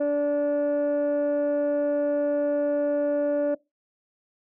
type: tone pair together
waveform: sine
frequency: 290.5 / 581 Hz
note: D4 / D5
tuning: -19 / -19 cents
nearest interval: octave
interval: 1200 cents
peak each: -24 / -20 dBFS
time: 0-3.55 s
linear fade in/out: 10 ms
effects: noise-tail reverb RT60 0.2 s tail -21 dB re dry + tanh soft clip ceiling -19 dBFS